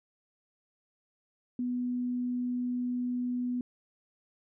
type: tone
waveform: sine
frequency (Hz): 246.9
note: B3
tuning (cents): 0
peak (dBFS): -29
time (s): 1.59-3.61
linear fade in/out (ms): 2
effects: none